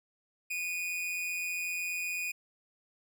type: tone with amplitude modulation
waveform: 45% pulse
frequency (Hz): 2463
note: D#7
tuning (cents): -18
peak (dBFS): -30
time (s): 0.5-2.32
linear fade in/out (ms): 10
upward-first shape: sine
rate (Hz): 175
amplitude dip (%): 55
effects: none